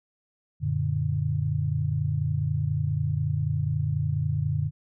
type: chord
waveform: sine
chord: Gb augmented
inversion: none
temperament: equal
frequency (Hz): 92.5 / 116.54 / 146.83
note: Gb2 / Bb2 / D3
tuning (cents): 0 / 0 / 0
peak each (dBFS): -29 / -29 / -26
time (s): 0.6-4.71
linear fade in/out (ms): 50
effects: none